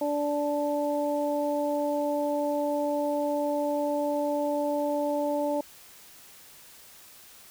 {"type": "harmonic tone", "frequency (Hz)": 291.9, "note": "D4", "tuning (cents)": -10, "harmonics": [1, 2, 3], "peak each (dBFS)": [-30, -27, -33], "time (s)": [0.01, 5.61], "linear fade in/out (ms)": 5, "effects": ["white hiss -51 dBFS RMS until 7.5 s"]}